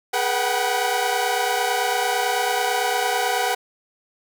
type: tone cluster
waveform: sawtooth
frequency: 415.8 / 483.8 / 742 / 771 / 978 Hz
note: G#4 / B4 / F#5 / G5 / B5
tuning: +2 / -36 / +5 / -29 / -17 cents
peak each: -25 / -23 / -20 / -22 / -27 dBFS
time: 0.13-3.55 s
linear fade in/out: 10 ms
effects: none